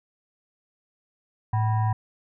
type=tone with frequency modulation; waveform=sine; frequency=109.5 Hz; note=A2; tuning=8 cents flat; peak=-20 dBFS; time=1.53-1.93 s; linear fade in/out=5 ms; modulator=870 Hz; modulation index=0.59; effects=none